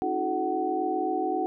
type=tone cluster; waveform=sine; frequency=277.2 / 318.6 / 366.1 / 430 / 750 Hz; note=C#4 / D#4 / F#4 / A4 / F#5; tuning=0 / +41 / -18 / -40 / +23 cents; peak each=-37 / -31 / -31 / -34 / -28 dBFS; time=0.02-1.46 s; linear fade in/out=0 ms; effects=none